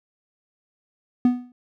triangle tone with exponential decay, 246.9 Hz, B3, in tune, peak -9 dBFS, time 1.25-1.52 s, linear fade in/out 2 ms, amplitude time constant 57 ms, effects none

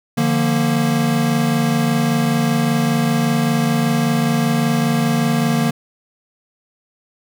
square chord, Bb major, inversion first, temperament equal with one note detuned, 149.49 / 174.61 / 233.1 Hz, D3 / F3 / Bb3, +31 / 0 / 0 cents, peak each -20 / -23 / -18 dBFS, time 0.17-5.71 s, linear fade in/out 10 ms, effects none

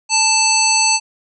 harmonic tone with a mistuned harmonic, 880 Hz, A5, in tune, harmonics 1 / 3 / 5 / 7 / 9, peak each -18 / -18 / -18 / -18 / -18 dBFS, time 0.09-1 s, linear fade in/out 50 ms, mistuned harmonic 5, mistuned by +22 cents, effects none

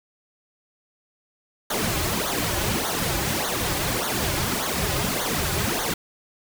pink noise with flanger, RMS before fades -25 dBFS, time 1.7-5.94 s, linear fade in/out 5 ms, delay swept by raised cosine 0.38 to 4.48 ms, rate 1.7 Hz, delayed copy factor -0.85, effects none

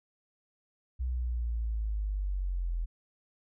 sine linear sweep, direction down, 63.6 to 41.2 Hz, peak -29 dBFS, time 0.99-2.86 s, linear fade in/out 20 ms, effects none

